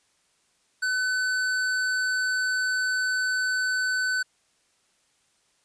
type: tone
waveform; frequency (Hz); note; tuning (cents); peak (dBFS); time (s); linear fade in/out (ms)
square; 1510; F#6; +35; -24; 0.82-4.23; 10
effects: white hiss -67 dBFS RMS until 5.64 s + resampled to 22050 Hz